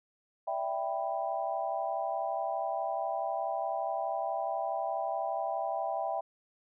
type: chord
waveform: sine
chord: E minor seventh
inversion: third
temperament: equal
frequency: 587.3 / 659.3 / 784 / 987.8 Hz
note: D5 / E5 / G5 / B5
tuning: 0 / 0 / 0 / 0 cents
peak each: -40 / -34 / -34 / -40 dBFS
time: 0.47-6.21 s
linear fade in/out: 10 ms
effects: none